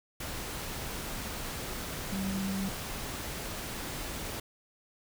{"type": "tone in noise", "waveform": "sine", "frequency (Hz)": 193.7, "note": "G3", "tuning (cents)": -20, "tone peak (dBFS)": -31, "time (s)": [2.12, 2.69], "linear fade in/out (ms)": 5, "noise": "pink", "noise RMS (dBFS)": -38, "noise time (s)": [0.2, 4.4], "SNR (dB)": 4, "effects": []}